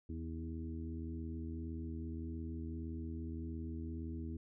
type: harmonic tone with a mistuned harmonic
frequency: 81.7 Hz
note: E2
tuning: 15 cents flat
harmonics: 1 / 2 / 3 / 4 / 5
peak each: -42 / -52 / -46 / -48 / -57 dBFS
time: 0.09-4.37 s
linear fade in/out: 5 ms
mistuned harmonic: 4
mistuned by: -23 cents
effects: none